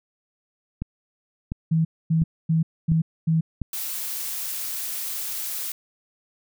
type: click train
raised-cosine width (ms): 5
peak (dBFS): -15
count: 5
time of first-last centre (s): 0.82-3.617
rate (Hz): 1.43
type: tone bursts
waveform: sine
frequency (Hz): 161.7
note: E3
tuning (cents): -33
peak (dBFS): -17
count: 5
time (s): 1.71-3.41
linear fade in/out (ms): 10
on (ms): 140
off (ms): 250
type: noise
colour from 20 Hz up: blue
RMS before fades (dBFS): -30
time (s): 3.73-5.72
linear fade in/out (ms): 2
effects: none